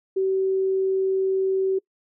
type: tone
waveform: sine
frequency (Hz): 382.2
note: G4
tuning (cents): -44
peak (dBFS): -19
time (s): 0.16-1.79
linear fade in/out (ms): 10
effects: noise-tail reverb RT60 0.1 s tail -24 dB re dry